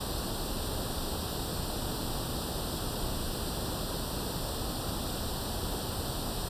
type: noise with comb filter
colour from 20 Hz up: pink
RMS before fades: -34 dBFS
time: 0-6.49 s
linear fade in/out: 10 ms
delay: 0.23 ms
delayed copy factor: +0.9
effects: resampled to 32000 Hz